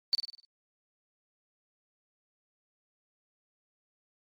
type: tone with echo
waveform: sine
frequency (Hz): 4518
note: C#8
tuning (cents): +32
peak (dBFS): -21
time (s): 0.13-0.15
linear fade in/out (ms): 0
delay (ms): 50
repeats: 6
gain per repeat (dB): -6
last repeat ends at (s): 0.45
effects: MP3 64 kbps